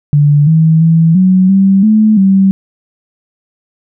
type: tone with pitch steps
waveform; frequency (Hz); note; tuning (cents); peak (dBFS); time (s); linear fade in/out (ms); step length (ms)
sine; 146.1 / 160.2 / 163.6 / 186 / 193.9 / 215.9 / 193; D3 / E3 / E3 / F#3 / G3 / A3 / G3; -9 / -49 / -13 / +9 / -19 / -33 / -27; -4; 0.13-2.51; 0; 340
effects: none